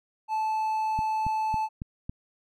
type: tone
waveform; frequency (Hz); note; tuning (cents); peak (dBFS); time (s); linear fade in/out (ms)
triangle; 872; A5; -16; -23; 0.28-1.69; 50
type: click train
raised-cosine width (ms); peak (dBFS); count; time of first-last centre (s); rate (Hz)
5; -21; 5; 0.99-2.095; 3.62
effects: none